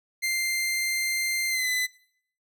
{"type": "tone with pitch glide", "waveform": "sawtooth", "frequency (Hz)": [2093, 2011], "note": ["C7", "B6"], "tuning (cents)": [0, 31], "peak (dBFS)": -21, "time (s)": [0.22, 1.87], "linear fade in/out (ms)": 20, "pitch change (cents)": -69, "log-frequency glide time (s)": [1.49, 1.68], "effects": ["noise-tail reverb RT60 0.6 s tail -20 dB re dry"]}